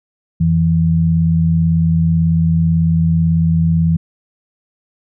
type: tone pair together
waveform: sine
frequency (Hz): 86.68 / 164.81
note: F2 / E3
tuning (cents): -12 / 0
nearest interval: major seventh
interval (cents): 1112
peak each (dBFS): -17 / -11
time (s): 0.4-3.97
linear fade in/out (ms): 10
effects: none